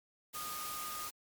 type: tone in noise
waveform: sine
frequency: 1230 Hz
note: D#6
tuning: 20 cents flat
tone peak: -42 dBFS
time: 0.34-1.09 s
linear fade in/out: 20 ms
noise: white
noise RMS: -43 dBFS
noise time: 0.33-1.11 s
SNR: -2 dB
effects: MP3 96 kbps